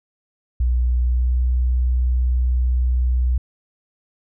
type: tone with pitch glide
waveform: sine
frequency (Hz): 61.1 to 62.1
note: B1 to B1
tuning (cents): -18 to +10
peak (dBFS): -15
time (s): 0.6-3.38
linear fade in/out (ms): 5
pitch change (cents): +28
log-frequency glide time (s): 1-1.38
effects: none